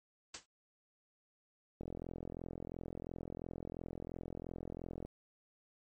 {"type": "noise with exponential decay", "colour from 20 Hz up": "white", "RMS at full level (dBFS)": -38, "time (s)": [0.34, 0.46], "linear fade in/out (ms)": 5, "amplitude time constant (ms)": 26}
{"type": "click train", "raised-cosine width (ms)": 2, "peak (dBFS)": -30, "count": 140, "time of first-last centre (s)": [1.81, 5.05], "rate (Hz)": 42.9}
{"effects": ["MP3 32 kbps"]}